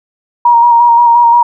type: tone with vibrato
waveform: sine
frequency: 945 Hz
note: A#5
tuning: 23 cents sharp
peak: -3 dBFS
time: 0.45-1.43 s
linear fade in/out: 5 ms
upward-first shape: square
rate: 5.7 Hz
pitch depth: 21 cents each way
effects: none